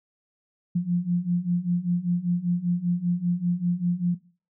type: beating tone pair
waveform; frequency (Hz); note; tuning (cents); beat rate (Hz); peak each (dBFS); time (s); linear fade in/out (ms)
sine; 172.7 / 177.8; F3 / F3; -19 / +31; 5.1; -27 / -23; 0.75-4.15; 10
effects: noise-tail reverb RT60 0.4 s tail -19 dB re dry